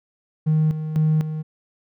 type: tone with tremolo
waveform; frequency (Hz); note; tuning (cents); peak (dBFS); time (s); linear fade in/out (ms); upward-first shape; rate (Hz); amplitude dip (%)
triangle; 155.7; D#3; +2; -12; 0.46-1.43; 20; square; 2; 70
effects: tanh soft clip ceiling -11 dBFS